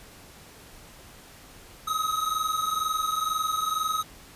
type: tone pair together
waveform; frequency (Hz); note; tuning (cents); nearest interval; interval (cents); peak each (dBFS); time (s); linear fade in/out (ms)
square; 1261.9 / 1284; D#6 / E6; +24 / -46; unison; 30; -28 / -30; 1.87-4.03; 10
effects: pink hiss -49 dBFS RMS until 4.35 s + resampled to 32000 Hz